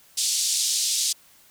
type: band-pass noise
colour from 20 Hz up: white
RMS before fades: -24 dBFS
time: 0.17-1.13 s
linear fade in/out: 10 ms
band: 3700 to 8500 Hz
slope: 24 dB/octave
effects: white hiss -55 dBFS RMS until 1.5 s